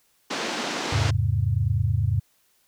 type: band-pass noise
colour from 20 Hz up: pink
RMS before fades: -29 dBFS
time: 0.3-1.11 s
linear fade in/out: 10 ms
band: 230 to 6400 Hz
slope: 24 dB/octave
type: chord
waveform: sine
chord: E augmented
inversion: none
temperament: equal with one note detuned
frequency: 82.41 / 103.83 / 133.02 Hz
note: E2 / G#2 / B#2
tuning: 0 / 0 / +29 cents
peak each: -26 / -22 / -26 dBFS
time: 0.92-2.2 s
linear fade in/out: 10 ms
effects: white hiss -65 dBFS RMS until 2.67 s